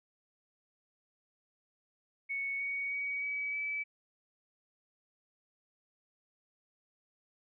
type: tone with pitch steps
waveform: sine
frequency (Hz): 2217 / 2238 / 2258 / 2279 / 2300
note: C#7 / C#7 / C#7 / C#7 / D7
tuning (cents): 0 / +16 / +31 / +47 / -37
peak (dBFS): -33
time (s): 2.29-3.84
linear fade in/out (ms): 20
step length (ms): 310
effects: none